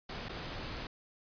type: noise with dropouts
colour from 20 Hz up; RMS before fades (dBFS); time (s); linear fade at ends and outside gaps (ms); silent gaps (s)
pink; -41; 0.09-0.87; 5; 0.286-0.292
effects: resampled to 11025 Hz